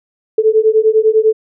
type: beating tone pair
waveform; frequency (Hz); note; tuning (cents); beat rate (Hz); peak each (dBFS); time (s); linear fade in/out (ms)
sine; 433 / 443; A4 / A4; -28 / +12; 10; -11; 0.38-1.33; 5
effects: none

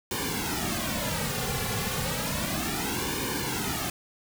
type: noise with flanger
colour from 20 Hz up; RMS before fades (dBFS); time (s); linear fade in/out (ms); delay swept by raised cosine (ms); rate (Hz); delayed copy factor
pink; -30; 0.11-3.9; 2; 1.5 to 3.2; 0.32; -1
effects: none

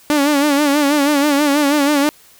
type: tone with vibrato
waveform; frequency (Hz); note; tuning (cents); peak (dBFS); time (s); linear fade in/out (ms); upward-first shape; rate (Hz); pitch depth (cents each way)
sawtooth; 288.9; D4; -28; -8; 0.1-2.09; 0; sine; 6.2; 75
effects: white hiss -47 dBFS RMS until 2.39 s

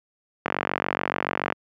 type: click train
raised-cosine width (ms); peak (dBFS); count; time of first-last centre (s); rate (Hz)
0.5; -7; 51; 0.46-1.524; 47
effects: high-pass 150 Hz 12 dB/octave

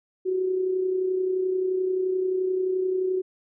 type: tone with amplitude modulation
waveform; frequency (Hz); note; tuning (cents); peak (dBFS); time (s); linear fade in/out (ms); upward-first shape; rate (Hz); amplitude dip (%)
sine; 372.5; F#4; +12; -20; 0.25-3.22; 20; sine; 31.5; 45
effects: none

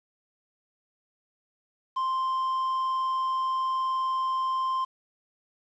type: tone with quantisation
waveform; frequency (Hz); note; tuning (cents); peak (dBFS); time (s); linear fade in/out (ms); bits
triangle; 1046.5; C6; 0; -23; 1.96-4.85; 10; 8
effects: low-pass 5000 Hz 12 dB/octave

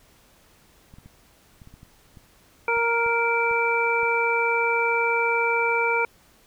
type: clicks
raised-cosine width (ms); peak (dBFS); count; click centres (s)
5; -33; 12; 0.939 / 0.985 / 1.06 / 1.618 / 1.674 / 1.74 / 1.831 / 2.172 / 2.771 / 3.063 / 3.512 / 4.032
type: harmonic tone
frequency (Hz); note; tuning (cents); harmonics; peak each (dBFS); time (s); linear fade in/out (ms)
466.2; A#4; 0; 1 / 2 / 3 / 5; -25 / -25 / -27 / -24; 2.68-6.05; 2
effects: pink hiss -57 dBFS RMS until 6.46 s

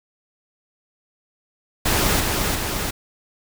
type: noise with echo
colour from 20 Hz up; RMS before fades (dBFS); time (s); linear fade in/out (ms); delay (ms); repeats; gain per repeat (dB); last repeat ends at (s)
pink; -19; 1.85-2.21; 10; 350; 2; -3; 2.91
effects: none

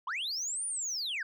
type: linear two-way sweep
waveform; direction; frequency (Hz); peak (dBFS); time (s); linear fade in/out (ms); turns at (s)
sine; up then down; 911 to 9580 to 1476; -30; 0.07-1.23; 5; 0.66
effects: tanh soft clip ceiling -31 dBFS

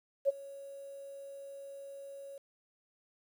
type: tone with ADSR envelope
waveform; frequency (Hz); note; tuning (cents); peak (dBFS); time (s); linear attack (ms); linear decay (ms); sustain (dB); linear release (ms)
sine; 554.4; C#5; 0; -22; 0.25-2.38; 37; 21; -22; 4
effects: 10-bit

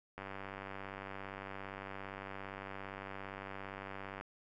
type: click train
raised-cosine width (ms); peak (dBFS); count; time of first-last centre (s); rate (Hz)
0.5; -29; 394; 0.18-4.211; 97.5
effects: none

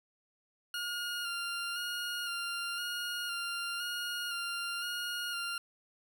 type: tone with vibrato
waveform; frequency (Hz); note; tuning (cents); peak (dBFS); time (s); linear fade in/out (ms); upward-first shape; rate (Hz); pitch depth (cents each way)
20% pulse; 1412; F6; +19; -30; 0.74-5.58; 2; square; 0.98; 23
effects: none

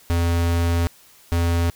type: tone pair in turn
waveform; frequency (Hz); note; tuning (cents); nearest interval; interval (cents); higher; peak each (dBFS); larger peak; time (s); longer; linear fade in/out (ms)
square; 85.1 / 85.1; F2 / F2; -44 / -44; unison; 0; neither; -18; neither; 0.1-0.87 / 1.32-1.7; first; 0
effects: white hiss -51 dBFS RMS until 1.75 s

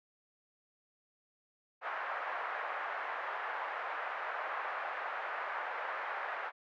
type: band-pass noise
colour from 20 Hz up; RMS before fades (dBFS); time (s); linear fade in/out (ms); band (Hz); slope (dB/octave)
white; -39; 1.81-6.52; 50; 600 to 1700; 24
effects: none

